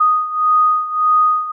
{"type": "beating tone pair", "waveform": "sine", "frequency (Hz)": [1242, 1243.7], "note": ["D#6", "D#6"], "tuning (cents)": [-3, -1], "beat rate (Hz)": 1.7, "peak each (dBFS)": [-13, -17], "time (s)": [0, 1.52], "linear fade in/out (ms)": 10, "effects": []}